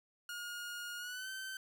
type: tone with pitch glide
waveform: sawtooth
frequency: 1430 to 1541.5 Hz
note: F6 to G6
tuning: +41 to -29 cents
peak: -38 dBFS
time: 0.29-1.57 s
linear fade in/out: 2 ms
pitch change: +130 cents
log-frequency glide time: 0.98-1.29 s
effects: none